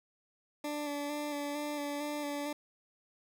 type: tone with vibrato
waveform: 20% pulse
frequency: 292 Hz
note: D4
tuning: 10 cents flat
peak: -30 dBFS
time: 0.64-2.53 s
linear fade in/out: 5 ms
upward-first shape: square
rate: 2.2 Hz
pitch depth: 20 cents each way
effects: none